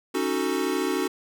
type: chord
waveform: square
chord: D# half-diminished seventh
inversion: third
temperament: equal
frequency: 277.2 / 311.1 / 370 / 440 Hz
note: C#4 / D#4 / F#4 / A4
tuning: 0 / 0 / 0 / 0 cents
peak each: -30 / -31 / -28 / -32 dBFS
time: 0.14-1.08 s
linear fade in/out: 10 ms
effects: none